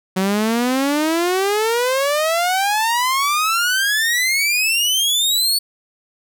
sawtooth exponential sweep, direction up, 185 to 4488 Hz, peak -12 dBFS, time 0.16-5.59 s, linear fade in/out 10 ms, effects none

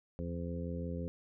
harmonic tone with a mistuned harmonic, 85.7 Hz, F2, 32 cents flat, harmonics 1 / 2 / 3 / 4 / 5 / 6, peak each -40 / -40 / -44 / -51 / -47 / -45 dBFS, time 0.19-1.08 s, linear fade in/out 0 ms, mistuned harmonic 1, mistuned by -84 cents, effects none

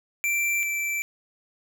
square tone pair in turn, 2349 / 2334 Hz, D7 / D7, 0 / -11 cents, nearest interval unison, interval 11 cents, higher first, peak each -23 / -26 dBFS, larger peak first, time 0.24-0.63 / 0.63-1.02 s, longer neither, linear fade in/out 0 ms, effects none

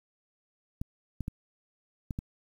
clicks, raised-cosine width 5 ms, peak -21 dBFS, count 5, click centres 0.815 / 1.207 / 1.281 / 2.108 / 2.189 s, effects 9-bit

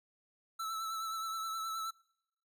square tone with vibrato, 1318.5 Hz, E6, in tune, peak -37 dBFS, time 0.59-1.91 s, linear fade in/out 10 ms, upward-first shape triangle, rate 9.5 Hz, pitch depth 34 cents each way, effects noise-tail reverb RT60 0.8 s tail -25 dB re dry

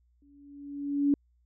sine tone with exponential growth, 284.5 Hz, C#4, 45 cents sharp, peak -19 dBFS, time 0.22-1.14 s, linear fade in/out 2 ms, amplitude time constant 200 ms, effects added 60 Hz sine -64 dBFS peak until 1.45 s

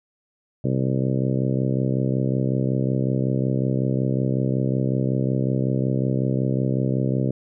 harmonic tone, 65.41 Hz, C2, in tune, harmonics 2 / 3 / 4 / 5 / 6 / 7 / 8 / 9, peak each -22 / -26 / -28 / -30 / -32 / -33 / -34 / -35 dBFS, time 0.64-7.31 s, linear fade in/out 5 ms, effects none

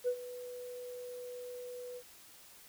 sine tone with ADSR envelope, 493.9 Hz, B4, in tune, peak -26 dBFS, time 0.04-2.03 s, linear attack 37 ms, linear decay 73 ms, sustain -16 dB, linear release 61 ms, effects tanh soft clip ceiling -25 dBFS + white hiss -57 dBFS RMS until 2.68 s

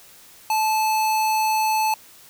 square tone, 870 Hz, A5, 20 cents flat, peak -19 dBFS, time 0.5-1.94 s, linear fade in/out 2 ms, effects white hiss -48 dBFS RMS until 2.29 s

